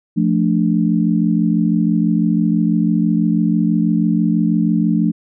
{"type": "chord", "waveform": "sine", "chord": "D minor", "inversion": "first", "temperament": "equal with one note detuned", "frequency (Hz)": [173.91, 220, 293.7], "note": ["F3", "A3", "D4"], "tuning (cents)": [-7, 0, 0], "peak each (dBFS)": [-16, -16, -19], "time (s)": [0.16, 5.12], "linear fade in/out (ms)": 20, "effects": []}